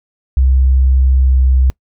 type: tone with pitch glide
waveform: sine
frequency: 65.3 to 64.74 Hz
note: C2 to C2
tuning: -3 to -18 cents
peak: -7 dBFS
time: 0.37-1.7 s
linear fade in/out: 0 ms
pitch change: -15 cents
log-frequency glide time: 1.24-1.38 s
effects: noise-tail reverb RT60 0.1 s tail -25 dB re dry